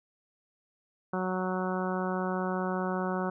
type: harmonic tone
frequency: 185 Hz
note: F#3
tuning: in tune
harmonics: 1 / 2 / 3 / 4 / 5 / 6 / 7 / 8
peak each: -32 / -35 / -37 / -38 / -39 / -40 / -40 / -41 dBFS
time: 1.13-3.3 s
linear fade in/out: 5 ms
effects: none